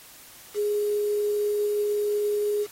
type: tone with quantisation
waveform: sine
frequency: 415.3 Hz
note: G#4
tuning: in tune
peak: -22 dBFS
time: 0.54-2.67 s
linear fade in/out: 50 ms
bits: 7
effects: white hiss -48 dBFS RMS until 2.71 s + AAC 48 kbps